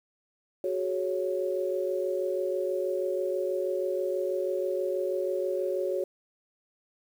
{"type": "chord", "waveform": "sine", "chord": "F# suspended second", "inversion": "none", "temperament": "just", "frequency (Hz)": [370, 416.2, 555], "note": ["F#4", "G#4", "C#5"], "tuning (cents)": [0, 4, 2], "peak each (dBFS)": [-30, -34, -30], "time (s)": [0.64, 6.04], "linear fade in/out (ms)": 2, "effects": ["9-bit"]}